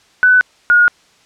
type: tone pair in turn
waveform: sine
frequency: 1498 / 1438.8 Hz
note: F#6 / F#6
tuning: +21 / -49 cents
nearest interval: minor second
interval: 70 cents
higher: first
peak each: -6 dBFS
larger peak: neither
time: 0.23-0.41 / 0.7-0.88 s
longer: neither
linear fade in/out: 0 ms
effects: white hiss -51 dBFS RMS until 1.25 s + low-pass 6000 Hz 12 dB/octave